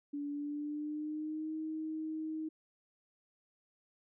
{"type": "tone with pitch glide", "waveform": "sine", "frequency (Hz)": [288.3, 314.4], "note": ["D4", "D#4"], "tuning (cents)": [-32, 18], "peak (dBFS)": -36, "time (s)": [0.13, 2.49], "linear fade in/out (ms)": 10, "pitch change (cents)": 150, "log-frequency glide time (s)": [0.3, 1.54], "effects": []}